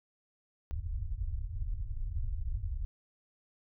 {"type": "low-pass noise", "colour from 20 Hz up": "pink", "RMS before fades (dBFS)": -35, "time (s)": [0.71, 2.85], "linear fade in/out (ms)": 0, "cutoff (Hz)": 100, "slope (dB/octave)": 48, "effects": []}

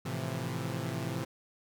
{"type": "chord", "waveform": "sawtooth", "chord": "F major seventh", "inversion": "first", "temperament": "equal with one note detuned", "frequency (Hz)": [110, 131.49, 164.81, 174.61], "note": ["A2", "C3", "E3", "F3"], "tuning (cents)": [0, 9, 0, 0], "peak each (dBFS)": [-35, -33, -35, -38], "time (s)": [0.05, 1.25], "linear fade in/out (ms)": 10, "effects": []}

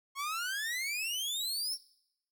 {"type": "exponential sweep", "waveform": "sawtooth", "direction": "up", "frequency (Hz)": [1080, 5560], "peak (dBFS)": -30, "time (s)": [0.15, 1.78], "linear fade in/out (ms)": 50, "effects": ["noise-tail reverb RT60 0.8 s tail -21 dB re dry"]}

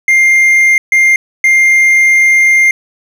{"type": "tone bursts at uneven times", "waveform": "triangle", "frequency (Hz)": 2108, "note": "C7", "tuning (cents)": 12, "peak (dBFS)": -3, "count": 3, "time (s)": [[0.08, 0.78], [0.92, 1.16], [1.44, 2.71]], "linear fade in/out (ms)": 2, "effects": []}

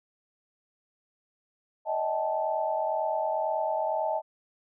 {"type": "tone cluster", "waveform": "sine", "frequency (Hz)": [593, 635, 785, 874], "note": ["D5", "D#5", "G5", "A5"], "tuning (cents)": [17, 35, 2, -12], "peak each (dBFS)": [-37, -29, -34, -30], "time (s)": [1.85, 4.22], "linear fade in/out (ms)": 50, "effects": []}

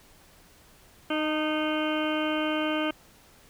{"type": "harmonic tone with a mistuned harmonic", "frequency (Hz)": 308.3, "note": "D#4", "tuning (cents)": -16, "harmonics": [1, 2, 3, 4, 5, 7, 8, 9, 10], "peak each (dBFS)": [-28, -31, -38, -35, -36, -39, -41, -39, -37], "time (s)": [1.1, 2.91], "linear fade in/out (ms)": 5, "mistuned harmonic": 3, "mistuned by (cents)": -28, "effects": ["pink hiss -56 dBFS RMS until 3.49 s"]}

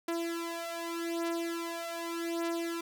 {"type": "beating tone pair", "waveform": "sawtooth", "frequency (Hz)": [335.8, 336.64], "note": ["E4", "E4"], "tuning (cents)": [32, 36], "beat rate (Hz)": 0.84, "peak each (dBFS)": [-33, -32], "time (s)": [0.08, 2.81], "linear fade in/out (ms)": 5, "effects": []}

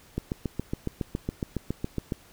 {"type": "click train", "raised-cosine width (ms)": 3, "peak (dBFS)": -15, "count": 15, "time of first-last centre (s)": [0.18, 2.122], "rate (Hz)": 7.21, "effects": ["pink hiss -55 dBFS RMS until 2.32 s"]}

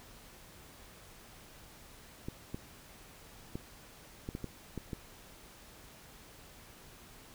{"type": "clicks", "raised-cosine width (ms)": 3, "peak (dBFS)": -25, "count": 8, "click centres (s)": [2.285, 2.545, 3.555, 4.289, 4.351, 4.443, 4.777, 4.932], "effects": ["pink hiss -55 dBFS RMS until 7.34 s"]}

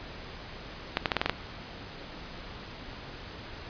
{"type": "clicks", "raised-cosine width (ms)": 0.3, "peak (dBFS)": -8, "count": 7, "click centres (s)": [0.971, 1.058, 1.118, 1.167, 1.215, 1.26, 1.296], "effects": ["pink hiss -43 dBFS RMS until 3.69 s", "resampled to 11025 Hz"]}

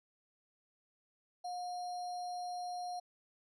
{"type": "tone with sample-and-hold", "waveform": "sine", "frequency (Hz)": 717, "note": "F5", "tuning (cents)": 45, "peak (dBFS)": -38, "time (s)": [1.44, 3], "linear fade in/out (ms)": 10, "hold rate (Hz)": 4900, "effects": ["low-pass 8000 Hz 12 dB/octave"]}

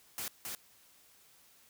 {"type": "noise with echo", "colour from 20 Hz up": "white", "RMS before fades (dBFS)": -39, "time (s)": [0.18, 0.28], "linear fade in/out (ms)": 0, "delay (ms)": 270, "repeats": 1, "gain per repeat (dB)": -2, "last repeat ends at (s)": 0.55, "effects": ["white hiss -63 dBFS RMS until 1.69 s"]}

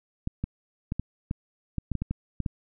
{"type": "clicks", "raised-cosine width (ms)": 5, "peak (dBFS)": -16, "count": 12, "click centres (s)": [0.274, 0.44, 0.921, 0.996, 1.311, 1.783, 1.917, 1.953, 2.02, 2.11, 2.403, 2.462], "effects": []}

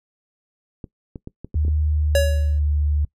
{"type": "clicks", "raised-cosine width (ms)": 3, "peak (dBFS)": -20, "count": 7, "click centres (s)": [0.842, 1.158, 1.274, 1.446, 1.544, 1.65, 1.682]}
{"type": "tone with pitch glide", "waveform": "sine", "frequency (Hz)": [76.1, 73.89], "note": ["D#2", "D2"], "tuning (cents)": [-38, 11], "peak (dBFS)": -17, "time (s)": [1.55, 3.05], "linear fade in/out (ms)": 5, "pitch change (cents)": -51, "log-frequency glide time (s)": [1.86, 2.49]}
{"type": "tone with exponential decay", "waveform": "square", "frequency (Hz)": 562, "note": "C#5", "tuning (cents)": 24, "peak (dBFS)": -14, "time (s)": [2.15, 2.59], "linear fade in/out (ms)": 2, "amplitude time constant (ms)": 95}
{"effects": ["noise-tail reverb RT60 0.1 s tail -21 dB re dry", "resampled to 32000 Hz"]}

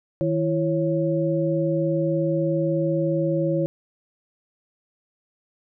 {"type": "tone cluster", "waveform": "sine", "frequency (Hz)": [157.8, 334.6, 549], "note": ["D#3", "E4", "C#5"], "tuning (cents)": [25, 26, -17], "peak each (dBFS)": -24, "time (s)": [0.21, 3.66], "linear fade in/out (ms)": 0, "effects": []}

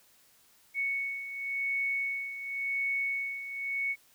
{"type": "beating tone pair", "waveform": "sine", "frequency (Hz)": [2217, 2217.92], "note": ["C#7", "C#7"], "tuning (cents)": [0, 0], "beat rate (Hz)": 0.92, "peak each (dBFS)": [-37, -31], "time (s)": [0.74, 3.96], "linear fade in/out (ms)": 50, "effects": ["white hiss -63 dBFS RMS until 4.14 s"]}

